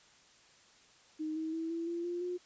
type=tone with pitch steps; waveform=sine; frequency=311.1 / 318.4 / 325.8 / 333.4 / 341.2 / 349.2 / 357.4 Hz; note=D#4 / D#4 / E4 / E4 / F4 / F4 / F4; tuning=0 / +40 / -20 / +20 / -40 / 0 / +40 cents; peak=-34 dBFS; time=1.19-2.38 s; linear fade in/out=20 ms; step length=170 ms; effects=white hiss -62 dBFS RMS until 2.45 s + resampled to 16000 Hz